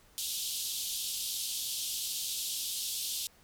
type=band-pass noise; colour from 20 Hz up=pink; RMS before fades=-36 dBFS; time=0.18-3.27 s; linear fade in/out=0 ms; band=3100 to 15000 Hz; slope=48 dB/octave; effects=pink hiss -62 dBFS RMS until 3.43 s